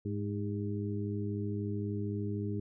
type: harmonic tone with a mistuned harmonic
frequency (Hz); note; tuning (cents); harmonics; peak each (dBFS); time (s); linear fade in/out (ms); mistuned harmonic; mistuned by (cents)
103.83; G#2; 0; 1 / 2 / 3 / 4; -35 / -38 / -40 / -41; 0.05-2.6; 5; 4; -45
effects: none